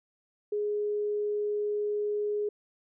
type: tone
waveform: sine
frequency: 416.4 Hz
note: G#4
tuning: 5 cents sharp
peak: -27 dBFS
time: 0.52-2.49 s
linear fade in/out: 5 ms
effects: none